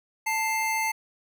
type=tone pair together; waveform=square; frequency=883.4 / 2101 Hz; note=A5 / C7; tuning=+7 / +7 cents; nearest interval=octave + minor third; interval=1500 cents; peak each=-28 dBFS; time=0.26-0.92 s; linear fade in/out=10 ms; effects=none